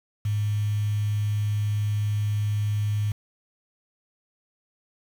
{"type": "tone with quantisation", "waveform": "sine", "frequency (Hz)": 104.6, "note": "G#2", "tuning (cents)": 13, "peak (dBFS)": -22, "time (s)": [0.25, 3.12], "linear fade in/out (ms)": 5, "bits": 7, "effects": []}